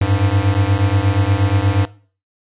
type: beating tone pair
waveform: square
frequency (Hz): 94.3 / 102.7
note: F#2 / G#2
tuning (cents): +33 / -19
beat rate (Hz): 8.4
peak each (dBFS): -17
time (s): 0.01-1.86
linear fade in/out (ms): 5
effects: noise-tail reverb RT60 0.4 s tail -18 dB re dry + resampled to 8000 Hz